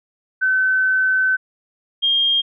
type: tone pair in turn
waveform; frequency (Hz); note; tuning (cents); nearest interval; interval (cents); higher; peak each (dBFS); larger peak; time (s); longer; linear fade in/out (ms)
sine; 1524 / 3220; G6 / G7; -49 / +46; octave + minor second; 1295; second; -14; neither; 0.41-1.37 / 2.02-2.42; first; 20
effects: none